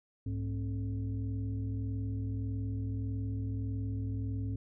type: tone with frequency modulation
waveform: sine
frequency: 103.83 Hz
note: G#2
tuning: in tune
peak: -32 dBFS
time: 0.26-4.56 s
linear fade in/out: 5 ms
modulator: 166 Hz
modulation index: 0.79
effects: none